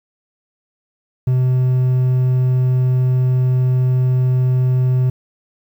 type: tone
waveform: triangle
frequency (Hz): 127.6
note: C3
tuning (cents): -43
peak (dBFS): -10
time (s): 1.27-5.1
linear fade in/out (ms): 5
effects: 8-bit